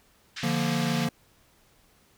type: band-pass noise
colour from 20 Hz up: pink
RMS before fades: -37 dBFS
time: 0.36-1.06 s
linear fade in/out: 10 ms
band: 1600 to 5600 Hz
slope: 24 dB/octave
type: chord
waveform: square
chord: Bb major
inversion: first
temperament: equal with one note detuned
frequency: 146.83 / 173.81 / 233.1 Hz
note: D3 / F3 / Bb3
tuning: 0 / -8 / 0 cents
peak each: -31 / -30 / -29 dBFS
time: 0.43-1.09 s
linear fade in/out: 5 ms
effects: pink hiss -62 dBFS RMS until 2.17 s